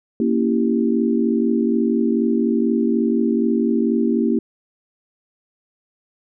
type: chord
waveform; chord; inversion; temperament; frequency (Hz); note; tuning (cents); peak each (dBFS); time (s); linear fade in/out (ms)
sine; A# diminished seventh; none; equal; 233.1 / 277.2 / 329.6 / 392; A#3 / C#4 / E4 / G4; 0 / 0 / 0 / 0; -18 / -23 / -22 / -23; 0.2-4.39; 2
effects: none